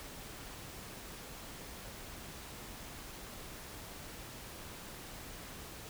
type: silence
effects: pink hiss -48 dBFS RMS until 5.89 s